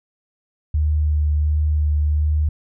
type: tone with vibrato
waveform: sine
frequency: 75.4 Hz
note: D2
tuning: 46 cents sharp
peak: -15 dBFS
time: 0.74-2.49 s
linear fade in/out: 5 ms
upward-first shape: sine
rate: 1.4 Hz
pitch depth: 15 cents each way
effects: none